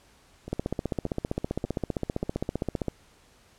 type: two click trains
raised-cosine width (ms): 2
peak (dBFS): -24 / -14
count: 4 / 37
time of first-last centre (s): 0.48-2.234 / 0.53-2.883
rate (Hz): 1.71 / 15.3
effects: pink hiss -59 dBFS RMS until 3.58 s + low-pass 10000 Hz 12 dB/octave